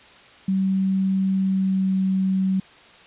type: tone with pitch glide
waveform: sine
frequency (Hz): 191.4 to 189.97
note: G3 to F#3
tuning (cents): -41 to +46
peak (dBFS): -18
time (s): 0.48-2.6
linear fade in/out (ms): 5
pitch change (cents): -13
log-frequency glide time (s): 1.37-1.95
effects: white hiss -48 dBFS RMS until 3.06 s + resampled to 8000 Hz